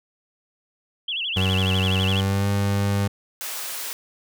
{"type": "tone with vibrato", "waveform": "sine", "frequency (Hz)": 3008, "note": "F#7", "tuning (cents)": 28, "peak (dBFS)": -24, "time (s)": [1.08, 2.21], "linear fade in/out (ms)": 5, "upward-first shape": "sine", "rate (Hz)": 12, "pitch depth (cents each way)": 220}
{"type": "tone with pitch glide", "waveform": "30% pulse", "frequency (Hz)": [94, 100.17], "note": ["F#2", "G2"], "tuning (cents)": [28, 38], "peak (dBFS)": -17, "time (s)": [1.36, 3.08], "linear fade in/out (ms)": 10, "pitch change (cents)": 110, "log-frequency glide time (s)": [1.97, 2.49]}
{"type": "high-pass noise", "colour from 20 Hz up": "white", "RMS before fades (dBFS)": -31, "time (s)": [3.41, 3.93], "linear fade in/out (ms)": 0, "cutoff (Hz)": 500, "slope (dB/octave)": 12}
{"effects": []}